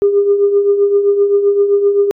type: tone with tremolo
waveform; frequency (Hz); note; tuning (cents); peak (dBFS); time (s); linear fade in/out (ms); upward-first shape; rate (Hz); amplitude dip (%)
sine; 403.5; G#4; -50; -5; 0.02-2.11; 0; triangle; 7.7; 65
effects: tanh soft clip ceiling -2 dBFS